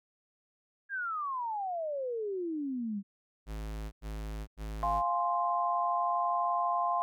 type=exponential sweep; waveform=sine; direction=down; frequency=1647 to 192.1 Hz; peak=-32 dBFS; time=0.89-3.03 s; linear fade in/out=50 ms
type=tone bursts; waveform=square; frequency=53.3 Hz; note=G#1; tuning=46 cents sharp; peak=-37 dBFS; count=3; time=3.46-5.028 s; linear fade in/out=50 ms; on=460 ms; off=94 ms
type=chord; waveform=sine; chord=F minor; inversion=none; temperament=equal; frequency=698.5 / 830.6 / 1046.5 Hz; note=F5 / Ab5 / C6; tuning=0 / 0 / 0 cents; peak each=-31 / -36 / -30 dBFS; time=4.83-7.02 s; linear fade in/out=0 ms
effects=none